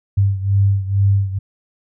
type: beating tone pair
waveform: sine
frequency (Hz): 98.3 / 100.5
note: G2 / G2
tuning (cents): +5 / +44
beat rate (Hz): 2.2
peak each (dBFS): -14 / -18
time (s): 0.17-1.39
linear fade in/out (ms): 10
effects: none